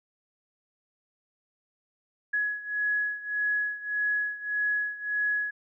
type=beating tone pair; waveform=sine; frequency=1681 / 1682.7 Hz; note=G#6 / G#6; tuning=+20 / +22 cents; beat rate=1.7 Hz; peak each=-28 / -31 dBFS; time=2.33-5.51 s; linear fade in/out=10 ms; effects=none